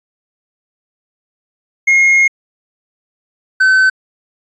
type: tone pair in turn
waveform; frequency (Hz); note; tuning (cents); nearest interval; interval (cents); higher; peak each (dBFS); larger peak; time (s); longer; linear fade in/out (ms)
triangle; 2148 / 1527.2; C7 / G6; +45 / -46; tritone; 591; first; -5; neither; 1.87-2.28 / 3.6-3.9; first; 10
effects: resampled to 22050 Hz